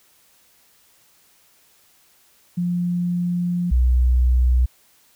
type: tone pair in turn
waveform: sine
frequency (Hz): 176 / 62.08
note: F3 / B1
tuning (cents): +14 / +10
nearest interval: octave + tritone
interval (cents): 1804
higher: first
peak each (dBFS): -19 / -13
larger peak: second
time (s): 2.57-3.71 / 3.71-4.66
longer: first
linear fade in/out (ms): 10
effects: white hiss -57 dBFS RMS until 5.15 s